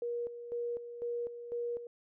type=tone with tremolo; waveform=sine; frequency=476 Hz; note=A#4; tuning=36 cents sharp; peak=-33 dBFS; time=0.02-1.87 s; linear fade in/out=2 ms; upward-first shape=square; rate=2 Hz; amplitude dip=65%; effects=none